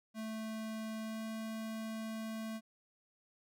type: tone with pitch glide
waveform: square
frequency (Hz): 220 to 221.3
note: A3 to A3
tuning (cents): 0 to +10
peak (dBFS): -40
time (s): 0.14-2.61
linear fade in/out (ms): 50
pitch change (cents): +10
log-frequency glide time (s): 1.02-1.24
effects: none